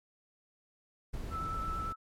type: noise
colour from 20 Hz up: brown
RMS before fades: -39 dBFS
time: 1.13-1.93 s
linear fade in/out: 10 ms
type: tone with vibrato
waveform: sine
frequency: 1318.5 Hz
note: E6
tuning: in tune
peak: -35 dBFS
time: 1.3-1.96 s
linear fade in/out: 50 ms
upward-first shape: sine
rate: 9 Hz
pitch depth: 13 cents each way
effects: MP3 64 kbps